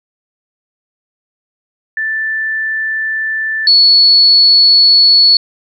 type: tone pair in turn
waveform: sine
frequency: 1764 / 4405 Hz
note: A6 / C#8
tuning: +4 / -12 cents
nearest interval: octave + major third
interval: 1584 cents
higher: second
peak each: -14 / -4 dBFS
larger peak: second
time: 1.97-3.67 / 3.67-5.37 s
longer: neither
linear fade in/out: 2 ms
effects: none